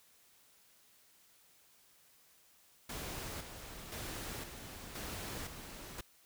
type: noise with tremolo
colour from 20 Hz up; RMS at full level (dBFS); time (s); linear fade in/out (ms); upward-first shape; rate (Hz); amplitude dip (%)
pink; -43; 2.89-6.01; 5; square; 0.97; 50
effects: white hiss -66 dBFS RMS until 6.25 s

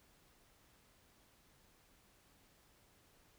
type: silence
effects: pink hiss -69 dBFS RMS until 3.38 s

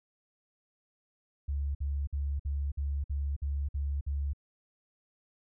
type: tone bursts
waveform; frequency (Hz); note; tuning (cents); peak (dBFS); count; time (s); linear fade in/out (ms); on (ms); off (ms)
sine; 70.7; C#2; +35; -29; 9; 1.48-4.334; 10; 270; 53
effects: none

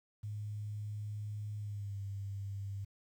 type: tone with pitch glide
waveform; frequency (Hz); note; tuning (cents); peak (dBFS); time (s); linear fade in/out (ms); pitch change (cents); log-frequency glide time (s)
sine; 104.8 to 99.26; G#2 to G2; +16 to +22; -38; 0.23-2.85; 10; -94; 1.57-1.99
effects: 11-bit

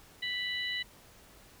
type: harmonic tone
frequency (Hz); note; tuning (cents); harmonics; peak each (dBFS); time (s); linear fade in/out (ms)
987.8; B5; 0; 2 / 3 / 4; -35 / -37 / -38; 0.22-0.83; 10
effects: pink hiss -57 dBFS RMS until 1.6 s

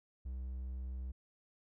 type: tone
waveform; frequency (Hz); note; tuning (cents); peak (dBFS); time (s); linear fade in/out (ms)
triangle; 63.8; C2; -43; -37; 0.25-1.12; 10
effects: none

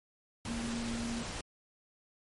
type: tone in noise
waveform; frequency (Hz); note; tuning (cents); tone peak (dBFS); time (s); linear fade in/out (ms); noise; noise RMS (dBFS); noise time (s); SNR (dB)
sine; 233.1; A#3; 0; -35; 0.48-1.23; 2; pink; -40; 0.45-1.41; +2
effects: low-pass 10000 Hz 12 dB/octave + MP3 48 kbps

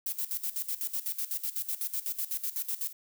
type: noise with tremolo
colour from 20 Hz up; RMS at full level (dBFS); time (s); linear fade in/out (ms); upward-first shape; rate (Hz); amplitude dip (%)
violet; -32; 0.06-2.93; 5; square; 8; 80
effects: none

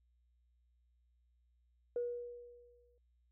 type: tone with exponential decay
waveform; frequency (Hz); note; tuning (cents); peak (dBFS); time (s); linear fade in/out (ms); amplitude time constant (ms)
sine; 482.2; B4; -41; -32; 1.96-2.98; 2; 220
effects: tanh soft clip ceiling -28 dBFS + added 60 Hz sine -70 dBFS peak until 3.31 s

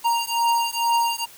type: beating tone pair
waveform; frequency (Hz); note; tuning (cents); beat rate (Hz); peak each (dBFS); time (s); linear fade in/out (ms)
square; 932 / 934.2; A#5 / A#5; -1 / +3; 2.2; -23; 0.04-1.26; 20
effects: white hiss -46 dBFS RMS until 1.37 s

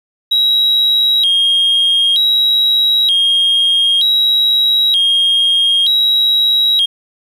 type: tone with vibrato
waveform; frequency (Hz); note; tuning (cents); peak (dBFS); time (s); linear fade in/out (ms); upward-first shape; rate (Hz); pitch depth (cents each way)
sine; 3534; A7; +7; -7; 0.31-6.86; 10; square; 0.54; 150
effects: tanh soft clip ceiling -7 dBFS + 7-bit

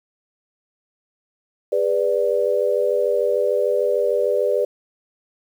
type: chord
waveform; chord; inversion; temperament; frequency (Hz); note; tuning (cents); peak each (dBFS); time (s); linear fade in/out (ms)
sine; G# diminished; none; equal with one note detuned; 407.2 / 493.9 / 587.3; G#4 / B4 / D5; -34 / 0 / 0; -22 / -20 / -21; 1.72-4.65; 5
effects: 8-bit

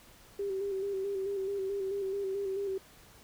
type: tone with vibrato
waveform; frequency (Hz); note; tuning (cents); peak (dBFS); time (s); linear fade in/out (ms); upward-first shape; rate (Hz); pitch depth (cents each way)
sine; 392; G4; 0; -31; 0.39-2.78; 5; square; 4.6; 37
effects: pink hiss -57 dBFS RMS until 3.23 s

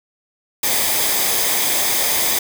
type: noise with comb filter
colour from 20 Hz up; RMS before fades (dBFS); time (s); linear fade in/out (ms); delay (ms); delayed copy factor
white; -18; 0.63-2.39; 5; 0.71; -0.5
effects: none

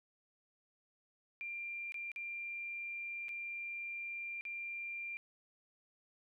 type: tone with dropouts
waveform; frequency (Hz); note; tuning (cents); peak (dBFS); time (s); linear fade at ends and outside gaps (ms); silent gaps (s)
sine; 2381; D7; +23; -40; 1.41-5.17; 0; 1.921-1.943 / 2.117-2.161 / 3.284-3.291 / 4.41-4.452
effects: 13-bit

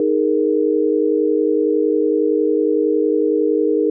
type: chord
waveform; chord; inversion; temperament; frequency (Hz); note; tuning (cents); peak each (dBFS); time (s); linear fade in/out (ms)
sine; D# suspended fourth; none; equal; 311.1 / 415.3 / 466.2; D#4 / G#4 / A#4; 0 / 0 / 0; -18; 0-3.9; 2
effects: none

